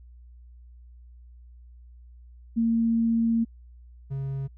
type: tone pair in turn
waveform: sine / triangle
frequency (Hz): 228.9 / 136.39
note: A#3 / C#3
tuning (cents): -31 / -28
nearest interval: major sixth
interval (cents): 897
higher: first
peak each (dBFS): -20 / -26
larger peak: first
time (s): 2.56-3.45 / 4.1-4.48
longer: first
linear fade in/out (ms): 20
effects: added 60 Hz sine -46 dBFS peak until 4.57 s